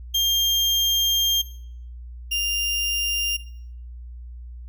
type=tone pair in turn; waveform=35% pulse; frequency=3200 / 2799 Hz; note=G7 / F7; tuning=+35 / +3 cents; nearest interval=major second; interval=232 cents; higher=first; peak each=-16 / -20 dBFS; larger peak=first; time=0.14-1.42 / 2.31-3.37 s; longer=first; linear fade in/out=10 ms; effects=noise-tail reverb RT60 0.6 s tail -17 dB re dry + added 60 Hz sine -35 dBFS peak until 4.68 s